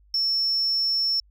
sine tone, 5400 Hz, E8, 41 cents sharp, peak -19 dBFS, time 0.14-1.2 s, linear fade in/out 2 ms, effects tanh soft clip ceiling -18 dBFS + added 50 Hz sine -54 dBFS peak until 1.3 s

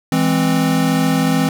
square chord, E augmented, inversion none, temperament equal with one note detuned, 165.29 / 207.7 / 261.6 Hz, E3 / G#3 / B#3, +5 / 0 / 0 cents, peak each -18 / -22 / -17 dBFS, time 0.12-1.49 s, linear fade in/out 2 ms, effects none

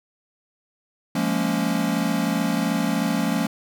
square chord, Bb minor seventh, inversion second, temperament equal with one note detuned, 174.61 / 207.7 / 230.7 / 277.2 Hz, F3 / Ab3 / Bb3 / Db4, 0 / 0 / -18 / 0 cents, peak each -27 dBFS, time 1.15-3.47 s, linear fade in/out 5 ms, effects none

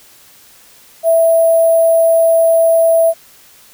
sine tone with sample-and-hold, 659 Hz, E5, 1 cent flat, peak -7 dBFS, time 1.03-3.14 s, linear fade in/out 50 ms, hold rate 11025 Hz, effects white hiss -44 dBFS RMS until 3.73 s

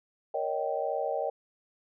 sine chord, Eb dominant seventh, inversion second, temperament just, 466.7 / 560 / 622.3 / 777.8 Hz, Bb4 / Db5 / Eb5 / G5, +2 / +18 / 0 / -14 cents, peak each -35 / -33 / -33 / -34 dBFS, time 0.34-1.3 s, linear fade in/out 5 ms, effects none

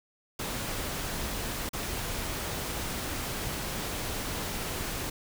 pink noise with dropouts, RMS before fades -34 dBFS, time 0.39-5.1 s, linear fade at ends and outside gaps 5 ms, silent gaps 1.692-1.732 s, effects none

